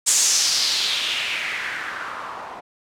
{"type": "noise with low-pass filter sweep", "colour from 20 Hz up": "blue", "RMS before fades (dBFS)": -23, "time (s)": [0.06, 2.61], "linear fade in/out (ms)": 20, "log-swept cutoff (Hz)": [7700, 830], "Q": 3, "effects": []}